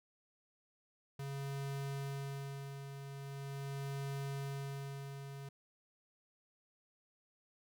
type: tone with tremolo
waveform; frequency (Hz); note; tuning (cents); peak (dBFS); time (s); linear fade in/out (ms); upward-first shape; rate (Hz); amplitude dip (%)
square; 138.59; C#3; 0; -39; 1.19-5.49; 5; sine; 0.42; 55
effects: none